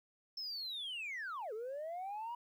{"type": "linear two-way sweep", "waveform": "sine", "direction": "down then up", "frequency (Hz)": [5330, 415.3, 970], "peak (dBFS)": -38, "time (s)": [0.37, 2.35], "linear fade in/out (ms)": 5, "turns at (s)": 1.53, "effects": ["tanh soft clip ceiling -38 dBFS", "12-bit"]}